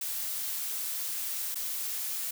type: noise with dropouts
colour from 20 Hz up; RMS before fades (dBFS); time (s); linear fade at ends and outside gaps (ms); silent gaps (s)
blue; -34; 0.01-2.31; 5; 1.546-1.555
effects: none